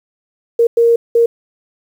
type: tone bursts at uneven times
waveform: sine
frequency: 466.2 Hz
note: A#4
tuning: in tune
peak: -7 dBFS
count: 3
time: 0.59-0.67 / 0.77-0.96 / 1.15-1.26 s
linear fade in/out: 5 ms
effects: 7-bit